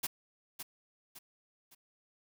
white noise with echo, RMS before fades -34 dBFS, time 0.03-0.07 s, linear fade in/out 10 ms, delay 560 ms, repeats 3, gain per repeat -8 dB, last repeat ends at 1.75 s, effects none

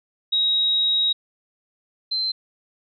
sine tone pair in turn, 3805 / 4102 Hz, A#7 / C8, +35 / -35 cents, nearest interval minor second, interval 130 cents, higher second, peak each -17 / -21 dBFS, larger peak first, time 0.32-1.13 / 2.11-2.32 s, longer first, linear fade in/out 10 ms, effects none

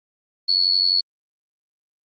sine tone with amplitude modulation, 4400 Hz, C#8, 14 cents flat, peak -12 dBFS, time 0.48-1.01 s, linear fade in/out 10 ms, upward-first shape sine, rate 91.7 Hz, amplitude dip 80%, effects Opus 24 kbps

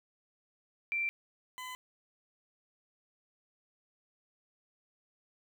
sine / 20% pulse tone pair in turn, 2352 / 1011.4 Hz, D7 / B5, +2 / +41 cents, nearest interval octave + minor third, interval 1461 cents, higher first, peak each -30 / -36 dBFS, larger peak first, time 0.92-1.09 / 1.58-1.75 s, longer neither, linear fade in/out 0 ms, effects 11-bit

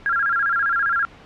sine tone with vibrato, 1500 Hz, F#6, 23 cents sharp, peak -17 dBFS, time 0.06-1.05 s, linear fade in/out 0 ms, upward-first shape square, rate 15 Hz, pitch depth 150 cents each way, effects pink hiss -45 dBFS RMS until 1.25 s + low-pass 3000 Hz 12 dB/octave

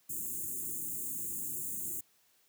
white band-stop noise, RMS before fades -38 dBFS, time 0.09-2.01 s, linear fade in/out 10 ms, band 390 to 6700 Hz, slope 96 dB/octave, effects white hiss -69 dBFS RMS until 2.48 s + high-pass 80 Hz 12 dB/octave

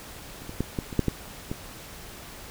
clicks, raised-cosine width 3 ms, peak -28 / -23 / -12 / -14 / -22 / -7 / -10 / -17 dBFS, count 8, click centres 0.42 / 0.494 / 0.606 / 0.788 / 0.928 / 0.993 / 1.083 / 1.515 s, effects pink hiss -43 dBFS RMS until 2.5 s

